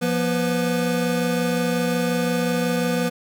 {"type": "tone cluster", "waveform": "square", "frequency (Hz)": [174.1, 241, 496.7], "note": ["F3", "B3", "B4"], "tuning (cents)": [-5, -42, 10], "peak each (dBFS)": -25, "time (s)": [0.01, 3.1], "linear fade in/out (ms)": 20, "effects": []}